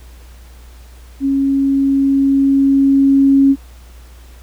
sine tone with level ramp, 274.1 Hz, C#4, 19 cents flat, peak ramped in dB -12 to -6 dBFS, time 1.2-3.56 s, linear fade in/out 50 ms, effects added 60 Hz sine -36 dBFS peak until 4.42 s + pink hiss -47 dBFS RMS until 4.42 s

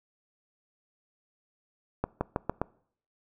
accelerating click train, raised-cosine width 1 ms, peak -13 dBFS, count 5, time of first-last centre 2.04-2.616 s, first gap 170 ms, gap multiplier 0.89, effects noise-tail reverb RT60 0.6 s tail -23 dB re dry

